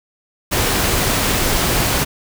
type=noise; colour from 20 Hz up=pink; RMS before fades=-17 dBFS; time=0.51-2.05 s; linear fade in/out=20 ms; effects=none